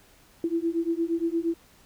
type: beating tone pair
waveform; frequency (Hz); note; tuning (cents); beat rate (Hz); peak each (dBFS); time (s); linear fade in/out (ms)
sine; 329.6 / 338.2; E4 / E4; 0 / +44; 8.6; -27; 0.44-1.54; 2
effects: pink hiss -57 dBFS RMS until 1.85 s